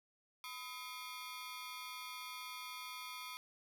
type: ring-modulated tone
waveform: 15% pulse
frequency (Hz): 1139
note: C#6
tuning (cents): +47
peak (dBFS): -36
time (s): 0.44-3.37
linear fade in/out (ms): 0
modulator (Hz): 132
effects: none